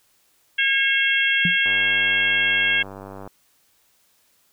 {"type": "harmonic tone", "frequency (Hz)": 543, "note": "C#5", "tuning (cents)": -36, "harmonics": [3, 4, 5, 6], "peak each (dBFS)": [-21, -22, -23, -24], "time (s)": [0.58, 2.83], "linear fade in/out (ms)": 10}
{"type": "tone with exponential decay", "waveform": "sine", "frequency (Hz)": 174.61, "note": "F3", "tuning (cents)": 0, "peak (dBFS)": -17, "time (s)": [1.45, 1.58], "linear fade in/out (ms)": 2, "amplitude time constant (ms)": 28}
{"type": "click train", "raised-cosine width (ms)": 1, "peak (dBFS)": -23, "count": 159, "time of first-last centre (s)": [1.66, 3.276], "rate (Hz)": 97.8}
{"effects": ["white hiss -62 dBFS RMS until 4.52 s"]}